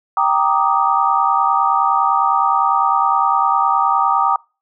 sine chord, Eb major seventh, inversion first, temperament equal, 784 / 932.3 / 1174.7 / 1244.5 Hz, G5 / Bb5 / D6 / Eb6, 0 / 0 / 0 / 0 cents, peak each -18 dBFS, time 0.17-4.36 s, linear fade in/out 2 ms, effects noise-tail reverb RT60 0.3 s tail -25 dB re dry

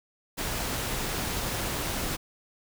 pink noise, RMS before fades -31 dBFS, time 0.37-2.17 s, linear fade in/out 20 ms, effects none

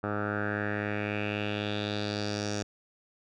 10% pulse tone with low-pass filter sweep, 103.83 Hz, G#2, in tune, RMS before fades -32 dBFS, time 0.03-2.63 s, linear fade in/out 10 ms, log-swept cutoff 1200 to 6100 Hz, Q 4, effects none

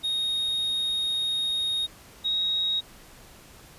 triangle / sine tone pair in turn, 3729 / 3779 Hz, A#7 / A#7, 0 / +23 cents, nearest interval unison, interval 23 cents, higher second, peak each -23 dBFS, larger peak neither, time 0.03-1.87 / 2.24-2.81 s, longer first, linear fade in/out 20 ms, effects pink hiss -50 dBFS RMS until 3.78 s + resampled to 32000 Hz

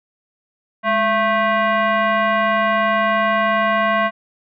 sine tone with frequency modulation, 209.3 Hz, G#3, 14 cents sharp, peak -14 dBFS, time 0.83-4.11 s, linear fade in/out 50 ms, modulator 881 Hz, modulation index 1.9, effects none

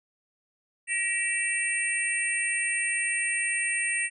sine tone cluster, 1908 / 2317 / 2690 / 8690 Hz, A#6 / D7 / E7 / C#9, +40 / -24 / +34 / -35 cents, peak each -29 / -34 / -31 / -30 dBFS, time 0.87-4.1 s, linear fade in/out 50 ms, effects none

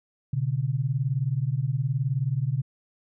sine beating tone pair, 123.47 / 142.47 Hz, B2 / C#3, 0 / +48 cents, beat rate 19 Hz, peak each -26 dBFS, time 0.33-2.62 s, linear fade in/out 5 ms, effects none

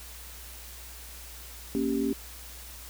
sine chord, G diminished, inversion first, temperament equal, 233.1 / 277.2 / 392 Hz, Bb3 / Db4 / G4, 0 / 0 / 0 cents, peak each -30 / -28 / -31 dBFS, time 1.75-2.13 s, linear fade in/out 0 ms, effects added 60 Hz sine -46 dBFS peak until 2.89 s + white hiss -46 dBFS RMS until 2.89 s

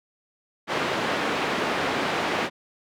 pink band-pass noise, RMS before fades -26 dBFS, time 0.67-2.5 s, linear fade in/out 50 ms, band 280 to 2800 Hz, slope 12 dB/octave, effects none

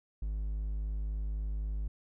triangle tone, 51.91 Hz, G#1, in tune, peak -30 dBFS, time 0.22-1.88 s, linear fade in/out 5 ms, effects none

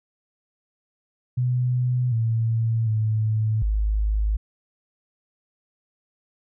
sine tone with pitch steps, 124.7 / 113.6 / 109 / 52.5 Hz, B2 / A#2 / A2 / G#1, +17 / -44 / -16 / +19 cents, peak -19 dBFS, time 1.37-4.37 s, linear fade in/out 10 ms, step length 750 ms, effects none

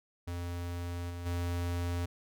square tone with level steps, 87.1 Hz, F2, 4 cents flat, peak -36 / -39 / -32 dBFS, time 0.27-2.06 s, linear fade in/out 10 ms, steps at 1.09 / 1.25 s, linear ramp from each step 20 ms, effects none

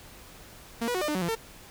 sawtooth tone with pitch steps, 231.7 / 487.3 / 367.4 / 602 / 299.9 / 186 / 171 / 451.5 Hz, A#3 / B4 / F#4 / D5 / D4 / F#3 / F3 / A4, -10 / -23 / -12 / +43 / +36 / +9 / -36 / +45 cents, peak -23 dBFS, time 0.81-1.354 s, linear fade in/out 10 ms, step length 68 ms, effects pink hiss -49 dBFS RMS until 1.7 s

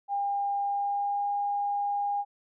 sine tone with pitch glide, 804 to 811.9 Hz, G5 to G#5, +44 to -39 cents, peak -26 dBFS, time 0.08-2.25 s, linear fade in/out 50 ms, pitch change +17 cents, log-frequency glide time 0.61-1.28 s, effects none

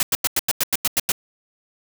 white noise bursts, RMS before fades -19 dBFS, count 10, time 0-1.119 s, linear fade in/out 2 ms, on 30 ms, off 91 ms, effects none

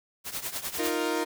white noise with tremolo, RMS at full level -31 dBFS, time 0.24-0.96 s, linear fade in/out 50 ms, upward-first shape triangle, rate 10 Hz, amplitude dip 85%
sawtooth chord, Eb suspended second, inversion none, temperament equal, 311.1 / 349.2 / 466.2 Hz, Eb4 / F4 / Bb4, 0 / 0 / 0 cents, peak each -27 dBFS, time 0.78-1.25 s, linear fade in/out 20 ms
effects none

